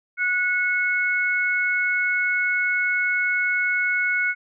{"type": "tone pair together", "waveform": "sine", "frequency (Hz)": [1465, 2195], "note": ["F#6", "C#7"], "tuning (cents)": [-18, -18], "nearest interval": "perfect fifth", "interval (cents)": 700, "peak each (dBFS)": -22, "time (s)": [0.17, 4.35], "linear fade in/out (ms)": 50, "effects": []}